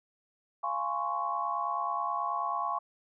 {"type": "chord", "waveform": "sine", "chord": "Db major seventh", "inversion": "first", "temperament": "just", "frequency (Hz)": [693, 831.5, 1039.4, 1108.7], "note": ["F5", "Ab5", "C6", "Db6"], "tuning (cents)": [-14, 2, -12, 0], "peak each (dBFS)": [-37, -36, -36, -32], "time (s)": [0.63, 2.79], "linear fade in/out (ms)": 10, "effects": []}